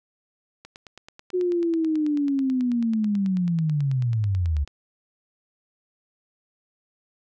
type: click train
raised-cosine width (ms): 0.2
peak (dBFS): -25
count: 38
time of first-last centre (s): 0.65-4.676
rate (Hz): 9.19
type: linear sweep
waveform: sine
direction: down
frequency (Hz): 366.9 to 68.1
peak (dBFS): -20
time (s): 1.33-4.65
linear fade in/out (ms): 20
effects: none